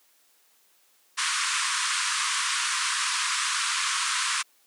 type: band-pass noise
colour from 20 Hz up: pink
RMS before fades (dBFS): -27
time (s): 1.17-4.43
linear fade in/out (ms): 20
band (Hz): 990 to 10000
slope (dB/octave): 96
effects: white hiss -63 dBFS RMS until 4.66 s + high-pass 300 Hz 12 dB/octave